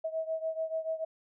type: beating tone pair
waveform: sine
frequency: 641 / 647.9 Hz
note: E5 / E5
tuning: -49 / -30 cents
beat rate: 6.9 Hz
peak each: -33 / -36 dBFS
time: 0.04-1.05 s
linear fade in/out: 10 ms
effects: none